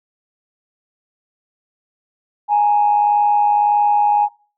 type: tone pair together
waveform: sine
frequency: 830.6 / 932.3 Hz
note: G#5 / A#5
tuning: 0 / 0 cents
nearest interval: major second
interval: 200 cents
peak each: -11 / -21 dBFS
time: 2.48-4.29 s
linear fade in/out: 50 ms
effects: noise-tail reverb RT60 0.4 s tail -24 dB re dry + tanh soft clip ceiling -5 dBFS